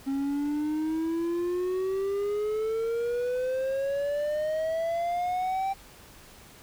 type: exponential sweep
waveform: triangle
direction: up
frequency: 270 to 784 Hz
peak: -24 dBFS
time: 0.06-5.74 s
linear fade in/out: 20 ms
effects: pink hiss -51 dBFS RMS until 6.62 s